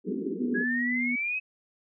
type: band-pass noise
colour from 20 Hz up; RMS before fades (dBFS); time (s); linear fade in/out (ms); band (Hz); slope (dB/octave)
white; -32; 0.04-0.65; 50; 180 to 440; 96
type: tone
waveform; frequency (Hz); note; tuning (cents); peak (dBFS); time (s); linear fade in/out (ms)
sine; 244.6; B3; -16; -28; 0.4-1.16; 10
type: exponential sweep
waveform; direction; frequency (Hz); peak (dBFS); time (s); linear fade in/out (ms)
sine; up; 1639 to 2574; -27; 0.54-1.4; 20
effects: none